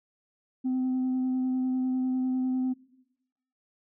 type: tone with vibrato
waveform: sine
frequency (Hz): 257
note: C4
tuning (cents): -31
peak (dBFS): -23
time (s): 0.64-2.74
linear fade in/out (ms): 20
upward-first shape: sine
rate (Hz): 10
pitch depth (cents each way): 11
effects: noise-tail reverb RT60 0.9 s tail -19 dB re dry + tanh soft clip ceiling -23 dBFS